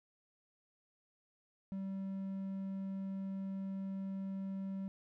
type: tone with hard clipping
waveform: triangle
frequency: 193.2 Hz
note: G3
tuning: 25 cents flat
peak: -39 dBFS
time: 1.72-4.88 s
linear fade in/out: 0 ms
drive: 6 dB
effects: none